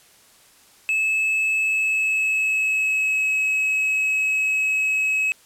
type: tone with pitch glide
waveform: triangle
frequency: 2600 to 2566 Hz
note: E7 to E7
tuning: -24 to -47 cents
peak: -17 dBFS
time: 0.89-5.32 s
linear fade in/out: 0 ms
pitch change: -23 cents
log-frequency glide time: 1.6-3.34 s
effects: white hiss -53 dBFS RMS until 5.45 s + low-pass 12000 Hz 12 dB/octave